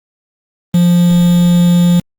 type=tone with quantisation; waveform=triangle; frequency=174.61 Hz; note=F3; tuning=in tune; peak=-4 dBFS; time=0.74-2 s; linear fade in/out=5 ms; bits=4; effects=Opus 32 kbps